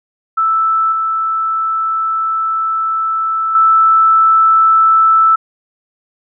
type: tone with level steps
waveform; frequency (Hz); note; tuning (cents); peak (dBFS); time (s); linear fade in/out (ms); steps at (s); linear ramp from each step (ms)
sine; 1318.5; E6; 0; -10 / -13 / -6; 0.37-5.36; 10; 0.92 / 3.55; 2
effects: none